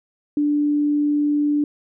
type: tone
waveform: sine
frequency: 293.7 Hz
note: D4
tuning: in tune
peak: -16 dBFS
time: 0.37-1.64 s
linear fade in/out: 2 ms
effects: none